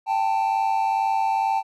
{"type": "tone pair together", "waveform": "triangle", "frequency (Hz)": [784, 886.2], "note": ["G5", "A5"], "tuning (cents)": [0, 12], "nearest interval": "major second", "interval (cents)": 212, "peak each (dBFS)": -20, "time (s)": [0.06, 1.63], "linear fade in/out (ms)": 50, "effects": ["tanh soft clip ceiling -10 dBFS"]}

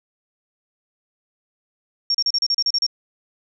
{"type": "tone bursts", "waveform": "sine", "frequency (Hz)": 5530, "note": "F8", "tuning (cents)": -18, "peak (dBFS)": -16, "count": 10, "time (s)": [2.1, 2.865], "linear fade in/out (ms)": 2, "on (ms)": 45, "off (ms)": 35, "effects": []}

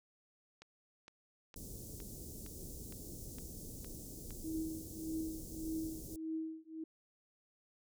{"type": "click train", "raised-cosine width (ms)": 0.2, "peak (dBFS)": -36, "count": 9, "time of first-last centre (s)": [0.62, 4.307], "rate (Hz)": 2.17}
{"type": "band-stop noise", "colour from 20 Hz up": "pink", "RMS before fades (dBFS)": -48, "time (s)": [1.56, 6.16], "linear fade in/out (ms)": 2, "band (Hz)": [440, 6100], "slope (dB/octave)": 24}
{"type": "tone with tremolo", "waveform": "sine", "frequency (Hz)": 319.7, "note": "D#4", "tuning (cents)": 47, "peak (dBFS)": -35, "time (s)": [4.44, 6.84], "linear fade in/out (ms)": 5, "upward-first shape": "triangle", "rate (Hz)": 1.7, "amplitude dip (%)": 100}
{"effects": []}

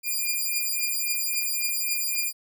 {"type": "beating tone pair", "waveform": "5% pulse", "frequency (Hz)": [2410, 2413.7], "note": ["D7", "D7"], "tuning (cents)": [44, 47], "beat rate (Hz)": 3.7, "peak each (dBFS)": -18, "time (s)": [0.03, 2.33], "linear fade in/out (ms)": 50, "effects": []}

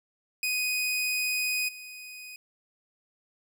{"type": "tone with level steps", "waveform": "sawtooth", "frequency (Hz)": 2495, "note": "D#7", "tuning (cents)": 4, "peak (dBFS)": [-23, -38], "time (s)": [0.43, 2.36], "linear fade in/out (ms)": 2, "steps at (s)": 1.68, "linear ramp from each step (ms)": 10, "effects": []}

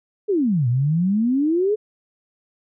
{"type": "exponential two-way sweep", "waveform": "sine", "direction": "down then up", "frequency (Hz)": [438.8, 116.54, 438.8], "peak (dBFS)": -16, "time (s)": [0.28, 1.76], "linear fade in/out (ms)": 20, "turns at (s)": 0.68, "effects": []}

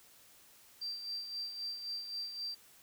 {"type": "tone with tremolo", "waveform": "sine", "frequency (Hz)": 4699, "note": "D8", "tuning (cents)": 0, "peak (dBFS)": -36, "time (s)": [0.81, 2.55], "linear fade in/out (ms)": 10, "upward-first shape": "sine", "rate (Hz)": 3.8, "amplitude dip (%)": 55, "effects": ["white hiss -61 dBFS RMS until 2.82 s"]}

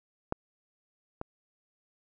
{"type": "clicks", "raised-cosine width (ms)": 1, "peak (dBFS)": [-15, -21], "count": 2, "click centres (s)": [0.324, 1.214], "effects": []}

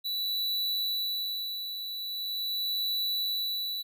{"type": "tone with tremolo", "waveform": "square", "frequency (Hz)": 3951, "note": "B7", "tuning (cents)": 0, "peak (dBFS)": -28, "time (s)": [0.04, 3.83], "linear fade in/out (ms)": 20, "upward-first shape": "sine", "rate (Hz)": 0.42, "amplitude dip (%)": 55, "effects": []}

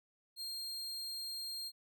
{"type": "tone", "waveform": "40% pulse", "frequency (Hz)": 4210, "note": "C8", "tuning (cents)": 10, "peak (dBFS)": -39, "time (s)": [0.36, 1.72], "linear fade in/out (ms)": 50, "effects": []}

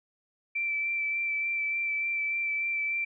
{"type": "tone with vibrato", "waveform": "sine", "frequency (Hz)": 2335, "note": "D7", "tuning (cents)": -11, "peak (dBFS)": -27, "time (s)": [0.55, 3.05], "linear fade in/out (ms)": 10, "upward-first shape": "sine", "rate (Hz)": 3.4, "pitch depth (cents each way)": 16, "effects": []}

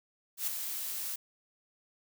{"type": "noise with ADSR envelope", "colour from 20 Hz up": "blue", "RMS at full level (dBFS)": -31, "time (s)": [0.37, 1.16], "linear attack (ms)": 100, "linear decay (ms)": 12, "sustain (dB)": -6, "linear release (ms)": 8, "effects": []}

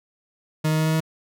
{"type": "tone with pitch steps", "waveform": "40% pulse", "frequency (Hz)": [155.56, 156.46, 157.37, 158.28, 159.2], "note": ["D#3", "D#3", "D#3", "D#3", "D#3"], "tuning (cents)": [0, 10, 20, 30, 40], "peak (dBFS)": -18, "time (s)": [0.64, 1.005], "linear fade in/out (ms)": 10, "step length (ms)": 73, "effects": []}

